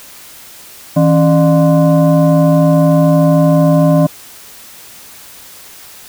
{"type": "tone with frequency modulation", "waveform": "sine", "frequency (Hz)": 162.4, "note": "E3", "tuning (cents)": -26, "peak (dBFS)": -6, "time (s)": [0.96, 4.07], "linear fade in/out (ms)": 10, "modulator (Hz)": 438, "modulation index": 1.1, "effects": ["white hiss -36 dBFS RMS until 6.08 s"]}